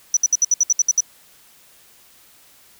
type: tone bursts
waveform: sine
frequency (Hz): 5920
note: F#8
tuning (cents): 0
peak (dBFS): -10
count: 10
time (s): 0.14-1.005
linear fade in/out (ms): 2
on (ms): 28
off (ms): 65
effects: tanh soft clip ceiling -9 dBFS + white hiss -51 dBFS RMS until 2.79 s